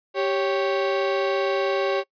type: tone pair together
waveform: 35% pulse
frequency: 391.6 / 554.4 Hz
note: G4 / C#5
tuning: -2 / 0 cents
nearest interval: tritone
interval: 602 cents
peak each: -22 dBFS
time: 0.14-2.04 s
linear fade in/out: 50 ms
effects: noise-tail reverb RT60 0.1 s tail -23 dB re dry + resampled to 11025 Hz